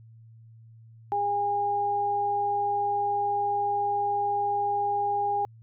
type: tone pair together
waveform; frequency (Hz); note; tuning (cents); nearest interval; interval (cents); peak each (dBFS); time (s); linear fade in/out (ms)
sine; 407 / 814; G#4 / G#5; -35 / -35; octave; 1200; -33 / -24; 1.12-5.45; 0
effects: added 113 Hz sine -48 dBFS peak until 5.62 s